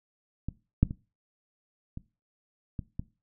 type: clicks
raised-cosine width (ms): 5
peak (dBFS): -20 / -7 / -22 / -25 / -21 / -20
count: 6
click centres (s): 0.486 / 0.83 / 0.909 / 1.974 / 2.792 / 2.995
effects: noise-tail reverb RT60 0.3 s tail -19 dB re dry